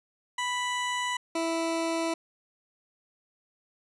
20% pulse tone pair in turn, 987.8 / 329.6 Hz, B5 / E4, 0 / 0 cents, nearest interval octave + perfect fifth, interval 1900 cents, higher first, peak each -23 / -22 dBFS, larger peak second, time 0.38-1.17 / 1.35-2.14 s, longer neither, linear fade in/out 5 ms, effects resampled to 24000 Hz

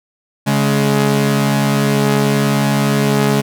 sawtooth tone pair together, 140.3 / 210 Hz, C#3 / G#3, +21 / +19 cents, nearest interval perfect fifth, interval 698 cents, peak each -11 dBFS, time 0.46-3.42 s, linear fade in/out 20 ms, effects none

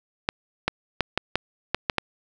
clicks, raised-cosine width 0.3 ms, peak -5 dBFS, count 8, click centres 0.289 / 0.68 / 1.007 / 1.176 / 1.356 / 1.746 / 1.898 / 1.983 s, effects none

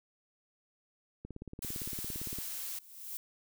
click train, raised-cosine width 3 ms, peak -30 dBFS, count 21, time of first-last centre 1.25-2.386 s, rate 17.6 Hz
blue noise, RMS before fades -40 dBFS, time 1.62-2.79 s, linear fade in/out 5 ms
violet noise with exponential growth, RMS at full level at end -39 dBFS, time 2.43-3.17 s, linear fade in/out 0 ms, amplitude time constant 160 ms
effects none

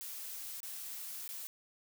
blue noise with dropouts, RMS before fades -44 dBFS, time 0.01-1.47 s, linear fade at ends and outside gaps 0 ms, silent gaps 0.604-0.631 / 1.278-1.29 s, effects none

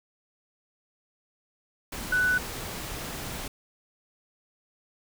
sine tone in noise, 1489 Hz, F#6, 11 cents sharp, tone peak -21 dBFS, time 2.12-2.38 s, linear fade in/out 5 ms, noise pink, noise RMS -36 dBFS, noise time 1.92-3.48 s, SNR +12 dB, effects none

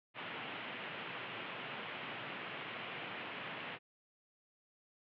white band-pass noise, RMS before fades -45 dBFS, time 0.14-3.79 s, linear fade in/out 50 ms, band 110 to 3100 Hz, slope 48 dB/octave, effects none

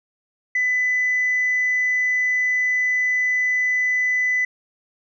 sine tone, 2000 Hz, B6, 21 cents sharp, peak -16 dBFS, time 0.55-4.45 s, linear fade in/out 5 ms, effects tanh soft clip ceiling -14 dBFS

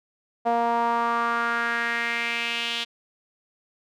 sawtooth tone with band-pass filter sweep, 234.2 Hz, A#3, 8 cents sharp, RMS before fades -25 dBFS, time 0.45-2.85 s, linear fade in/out 20 ms, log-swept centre 730 to 3300 Hz, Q 3.5, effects none

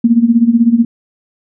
sine tone with tremolo, 233.1 Hz, A#3, in tune, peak -3 dBFS, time 0.04-0.85 s, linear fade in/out 5 ms, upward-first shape sine, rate 16 Hz, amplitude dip 80%, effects none

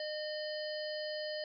harmonic tone, 610 Hz, D#5, 34 cents flat, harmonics 1 / 3 / 5 / 7 / 8, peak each -38 / -46 / -49 / -47 / -46 dBFS, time 0-1.44 s, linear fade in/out 2 ms, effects none

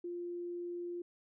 sine tone, 349.2 Hz, F4, in tune, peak -38 dBFS, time 0.04-1.02 s, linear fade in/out 5 ms, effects none

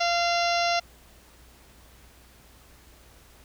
harmonic tone, 690 Hz, F5, 21 cents flat, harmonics 1 / 2 / 3 / 4 / 5 / 6 / 7 / 8 / 9, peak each -24 / -31 / -32 / -32 / -36 / -34 / -36 / -34 / -40 dBFS, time 0-0.8 s, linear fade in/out 10 ms, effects added 60 Hz sine -55 dBFS peak until 3.44 s + pink hiss -55 dBFS RMS until 3.44 s

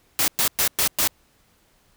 white noise bursts, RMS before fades -20 dBFS, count 5, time 0.19-1.075 s, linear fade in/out 0 ms, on 89 ms, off 110 ms, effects pink hiss -61 dBFS RMS until 1.96 s

